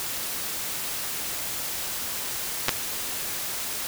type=clicks; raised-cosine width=0.2 ms; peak=-3 dBFS; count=2; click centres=2.684 / 2.692 s; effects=white hiss -31 dBFS RMS until 3.87 s